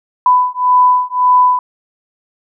sine beating tone pair, 997 / 998.8 Hz, B5 / B5, +16 / +19 cents, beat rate 1.8 Hz, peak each -11 dBFS, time 0.26-1.59 s, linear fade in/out 2 ms, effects none

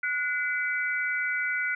sine tone cluster, 1462 / 2032 / 2293 Hz, F#6 / B6 / D7, -21 / +49 / -42 cents, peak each -28 / -30 / -35 dBFS, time 0.03-1.75 s, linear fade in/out 5 ms, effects none

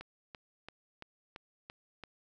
click train, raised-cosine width 0.3 ms, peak -29 dBFS, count 7, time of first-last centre 0.01-2.037 s, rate 2.96 Hz, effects none

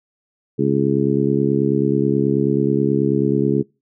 harmonic tone, 69.3 Hz, C#2, in tune, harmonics 2 / 3 / 4 / 5 / 6, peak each -21 / -21 / -21 / -21 / -21 dBFS, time 0.58-3.63 s, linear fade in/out 20 ms, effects noise-tail reverb RT60 0.3 s tail -26 dB re dry

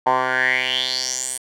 10% pulse tone with band-pass filter sweep, 128.5 Hz, C3, 31 cents flat, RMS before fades -21 dBFS, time 0.06-1.38 s, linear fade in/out 10 ms, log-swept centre 900 to 9500 Hz, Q 5.8, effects none

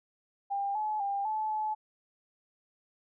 sine tone with pitch steps, 798 / 855 / 798 / 865 / 860 Hz, G5 / A5 / G5 / A5 / A5, +31 / -50 / +31 / -30 / -40 cents, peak -29 dBFS, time 0.5-1.75 s, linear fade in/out 20 ms, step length 250 ms, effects none

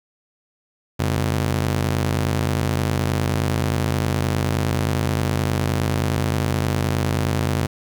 sawtooth ring-modulated tone, 113 Hz, A2, 47 cents sharp, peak -12 dBFS, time 0.99-7.67 s, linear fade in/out 10 ms, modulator 24.8 Hz, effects 8-bit

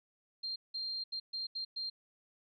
sine tone bursts at uneven times, 4186 Hz, C8, in tune, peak -36 dBFS, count 6, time 0.43-0.56 / 0.74-1.04 / 1.12-1.2 / 1.33-1.47 / 1.55-1.65 / 1.76-1.9 s, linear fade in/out 10 ms, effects none

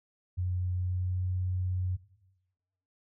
sine tone with pitch glide, 90.6 to 91.65 Hz, F#2 to F#2, -36 to -16 cents, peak -28 dBFS, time 0.37-1.97 s, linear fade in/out 20 ms, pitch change +20 cents, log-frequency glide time 0.76-1.25 s, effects noise-tail reverb RT60 1.0 s tail -17 dB re dry

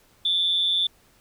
sine tone with amplitude modulation, 3520 Hz, A7, in tune, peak -16 dBFS, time 0.25-0.87 s, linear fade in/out 5 ms, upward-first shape sine, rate 179 Hz, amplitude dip 65%, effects tanh soft clip ceiling -12 dBFS + pink hiss -59 dBFS RMS until 1.2 s

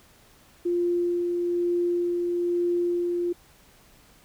sine tone with tremolo, 349.2 Hz, F4, in tune, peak -21 dBFS, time 0.65-3.33 s, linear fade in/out 10 ms, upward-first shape sine, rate 1.1 Hz, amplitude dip 25%, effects pink hiss -56 dBFS RMS until 4.24 s

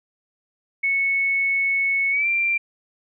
sine tone with pitch glide, 2207 to 2365 Hz, C#7 to D7, -8 to +12 cents, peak -18 dBFS, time 0.83-2.58 s, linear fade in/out 10 ms, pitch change +120 cents, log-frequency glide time 2.11-2.27 s, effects none

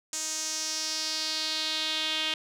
sawtooth tone with band-pass filter sweep, 313.3 Hz, D#4, 12 cents sharp, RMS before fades -31 dBFS, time 0.13-2.34 s, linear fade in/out 2 ms, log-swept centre 6900 to 3200 Hz, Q 3.4, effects none

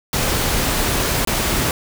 pink noise with dropouts, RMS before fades -19 dBFS, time 0.13-1.71 s, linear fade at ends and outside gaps 1 ms, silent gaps 1.25-1.273 s, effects none

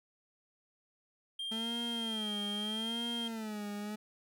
triangle tone, 3196 Hz, G7, 33 cents sharp, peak -35 dBFS, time 1.39-3.28 s, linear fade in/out 5 ms
40% pulse tone with vibrato, 220 Hz, A3, in tune, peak -37 dBFS, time 1.51-3.96 s, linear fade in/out 10 ms, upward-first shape sine, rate 0.79 Hz, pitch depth 120 cents each way
effects none

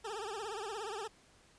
20% pulse tone with vibrato, 421.4 Hz, G#4, 25 cents sharp, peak -34 dBFS, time 0.04-1.08 s, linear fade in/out 10 ms, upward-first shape triangle, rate 17 Hz, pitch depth 180 cents each way, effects pink hiss -64 dBFS RMS until 1.58 s + resampled to 22050 Hz

